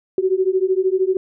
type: beating tone pair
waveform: sine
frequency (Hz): 370 / 383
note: F#4 / G4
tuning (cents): 0 / -40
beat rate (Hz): 13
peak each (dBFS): -18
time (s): 0.18-1.17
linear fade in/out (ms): 2
effects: none